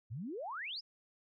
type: exponential sweep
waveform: sine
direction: up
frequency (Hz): 98 to 5400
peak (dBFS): -39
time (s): 0.1-0.81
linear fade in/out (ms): 20
effects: none